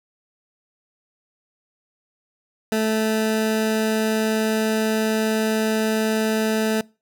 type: tone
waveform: 20% pulse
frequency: 218.9 Hz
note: A3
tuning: 9 cents flat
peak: -14 dBFS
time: 2.72-6.81 s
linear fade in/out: 2 ms
effects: noise-tail reverb RT60 0.3 s tail -24 dB re dry